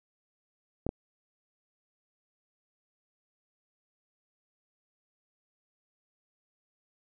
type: clicks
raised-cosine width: 2 ms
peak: -17 dBFS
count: 2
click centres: 0.866 / 0.891 s
effects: none